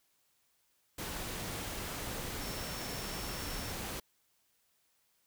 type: tone in noise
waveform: sine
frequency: 5430 Hz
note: F8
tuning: 50 cents flat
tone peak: -48 dBFS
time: 2.41-3.72 s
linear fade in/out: 5 ms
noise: pink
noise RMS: -40 dBFS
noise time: 0.98-4 s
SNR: -11 dB
effects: white hiss -74 dBFS RMS until 5.26 s